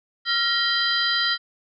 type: tone cluster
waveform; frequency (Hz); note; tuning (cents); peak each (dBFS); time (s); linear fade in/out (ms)
sine; 1379 / 1890 / 3161 / 4012 / 4837; F6 / A#6 / G7 / B7 / D#8; -22 / +23 / +14 / +26 / -50; -26; 0.25-1.38; 50
effects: none